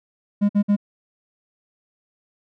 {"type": "tone bursts", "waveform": "triangle", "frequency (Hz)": 204.1, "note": "G#3", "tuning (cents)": -30, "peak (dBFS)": -12, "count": 3, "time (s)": [0.41, 0.765], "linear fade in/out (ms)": 20, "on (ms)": 83, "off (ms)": 53, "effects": []}